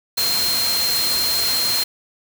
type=tone in noise; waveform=sine; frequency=4186 Hz; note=C8; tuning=in tune; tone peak=-19 dBFS; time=0.17-1.84 s; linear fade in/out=10 ms; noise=white; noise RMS=-23 dBFS; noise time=0.17-1.84 s; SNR=+1 dB; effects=none